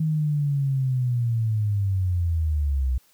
sine linear sweep, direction down, 159 to 61.74 Hz, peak -20 dBFS, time 0-2.98 s, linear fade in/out 5 ms, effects white hiss -60 dBFS RMS until 3.13 s

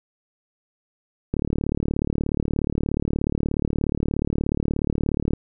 click train, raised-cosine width 3 ms, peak -10 dBFS, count 148, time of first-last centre 1.34-5.335 s, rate 36.8 Hz, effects none

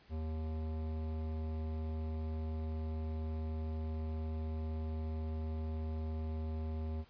sine tone with hard clipping, 78.9 Hz, D#2, 25 cents sharp, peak -38 dBFS, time 0.09-7.05 s, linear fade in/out 50 ms, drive 16 dB, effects pink hiss -64 dBFS RMS until 7.09 s + resampled to 11025 Hz

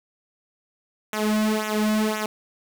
sawtooth tone with flanger, 214.5 Hz, A3, 44 cents flat, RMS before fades -23 dBFS, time 1.13-2.26 s, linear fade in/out 2 ms, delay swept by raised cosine 0.21 to 2.51 ms, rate 1.9 Hz, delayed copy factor -0.9, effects 7-bit

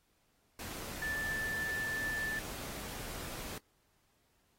sine tone in noise, 1759 Hz, A6, 1 cent flat, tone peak -34 dBFS, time 1.02-2.39 s, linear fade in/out 2 ms, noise pink, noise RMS -44 dBFS, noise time 0.59-3.58 s, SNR +7 dB, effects pink hiss -74 dBFS RMS until 4.58 s + AAC 48 kbps

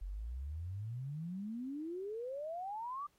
sine exponential sweep, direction up, 43.69 to 1200 Hz, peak -39 dBFS, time 0.01-3.07 s, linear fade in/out 10 ms, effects pink hiss -75 dBFS RMS until 3.18 s + AAC 48 kbps

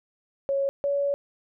sine tone pair in turn, 552 / 564.9 Hz, C#5 / C#5, -7 / +33 cents, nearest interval unison, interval 40 cents, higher second, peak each -22 dBFS, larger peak neither, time 0.49-0.69 / 0.84-1.14 s, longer second, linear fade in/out 0 ms, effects none

